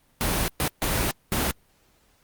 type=noise bursts at uneven times; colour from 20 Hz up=pink; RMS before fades=-24 dBFS; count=4; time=0.21-0.48 / 0.6-0.68 / 0.82-1.11 / 1.32-1.51 s; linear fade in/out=0 ms; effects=pink hiss -63 dBFS RMS until 2.23 s + Opus 32 kbps